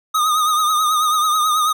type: tone with vibrato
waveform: square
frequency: 1239 Hz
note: D#6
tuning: 8 cents flat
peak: -15 dBFS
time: 0.14-1.73 s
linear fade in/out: 10 ms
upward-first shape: triangle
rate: 9.2 Hz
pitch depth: 65 cents each way
effects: none